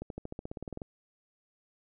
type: accelerating click train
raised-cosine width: 2 ms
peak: -25 dBFS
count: 14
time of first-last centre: 0.02-0.818 s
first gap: 82 ms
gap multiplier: 0.95
effects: none